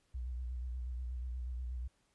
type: tone with vibrato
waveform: sine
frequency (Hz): 61.74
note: B1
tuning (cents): 0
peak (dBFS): -37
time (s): 0.14-1.88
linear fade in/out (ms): 10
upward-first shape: square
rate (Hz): 8.3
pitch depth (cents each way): 48
effects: pink hiss -75 dBFS RMS until 2.14 s + resampled to 24000 Hz